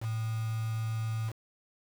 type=tone with quantisation; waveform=sine; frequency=111.5 Hz; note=A2; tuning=23 cents sharp; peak=-30 dBFS; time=0-1.33 s; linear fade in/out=50 ms; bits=7; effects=none